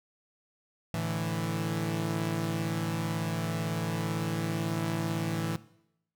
sawtooth chord, A suspended fourth, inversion none, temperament equal, 110 / 146.83 / 164.81 Hz, A2 / D3 / E3, 0 / 0 / 0 cents, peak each -30 / -34 / -28 dBFS, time 0.94-5.56 s, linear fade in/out 0 ms, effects noise-tail reverb RT60 0.8 s tail -19 dB re dry

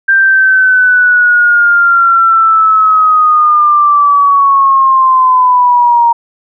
sine linear sweep, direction down, 1583 to 932.3 Hz, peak -4 dBFS, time 0.08-6.13 s, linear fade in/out 10 ms, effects none

